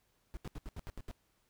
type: noise bursts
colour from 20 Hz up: brown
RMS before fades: -42 dBFS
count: 8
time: 0.34-1.112 s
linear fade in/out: 0 ms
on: 30 ms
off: 76 ms
effects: pink hiss -75 dBFS RMS until 1.49 s